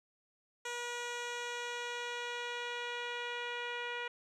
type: tone with low-pass filter sweep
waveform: 10% pulse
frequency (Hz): 481.5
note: B4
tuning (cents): -44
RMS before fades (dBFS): -40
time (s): 0.65-4.08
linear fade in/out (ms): 5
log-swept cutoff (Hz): 7300 to 2800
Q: 1.3
effects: none